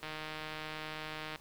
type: click train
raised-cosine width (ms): 0.3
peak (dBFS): -25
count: 207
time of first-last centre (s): 0.03-1.359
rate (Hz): 155
effects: pink hiss -58 dBFS RMS until 1.4 s